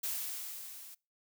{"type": "noise with level ramp", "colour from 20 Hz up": "blue", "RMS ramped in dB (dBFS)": [-35, -51], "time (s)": [0.03, 0.95], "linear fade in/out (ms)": 10, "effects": ["noise-tail reverb RT60 0.3 s tail -25 dB re dry"]}